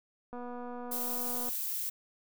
click train, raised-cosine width 1 ms, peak -30 dBFS, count 284, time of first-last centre 0.33-1.49 s, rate 244 Hz
violet noise, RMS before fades -35 dBFS, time 0.91-1.9 s, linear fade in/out 10 ms
effects none

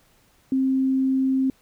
sine tone, 264.5 Hz, C4, 19 cents sharp, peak -18 dBFS, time 0.52-1.5 s, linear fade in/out 2 ms, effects pink hiss -60 dBFS RMS until 1.61 s

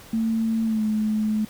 sine tone with pitch glide, 224.5 to 215.1 Hz, A3 to A3, +35 to -39 cents, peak -20 dBFS, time 0.13-1.45 s, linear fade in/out 5 ms, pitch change -74 cents, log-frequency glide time 0.65-0.83 s, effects pink hiss -46 dBFS RMS until 1.49 s

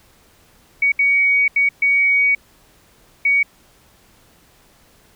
sine tone bursts at uneven times, 2249 Hz, C#7, 24 cents sharp, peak -12 dBFS, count 5, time 0.82-0.92 / 0.99-1.48 / 1.56-1.69 / 1.82-2.35 / 3.25-3.43 s, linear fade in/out 5 ms, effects pink hiss -53 dBFS RMS until 5.15 s

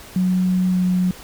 sine tone with pitch glide, 183.9 to 182.31 Hz, F#3 to F#3, -10 to -25 cents, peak -15 dBFS, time 0.16-1.11 s, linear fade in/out 2 ms, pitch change -15 cents, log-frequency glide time 0.69-0.79 s, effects pink hiss -40 dBFS RMS until 1.23 s

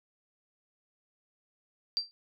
sine tone with exponential decay, 4699 Hz, D8, in tune, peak -23 dBFS, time 1.97-2.11 s, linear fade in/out 0 ms, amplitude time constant 30 ms, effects none

